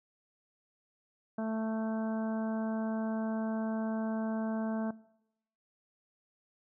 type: harmonic tone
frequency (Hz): 221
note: A3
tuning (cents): +8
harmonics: 1 / 2 / 3 / 4 / 5 / 6 / 7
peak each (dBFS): -33 / -44 / -38 / -46 / -50 / -53 / -50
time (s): 1.38-4.91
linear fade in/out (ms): 5
effects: noise-tail reverb RT60 0.8 s tail -21 dB re dry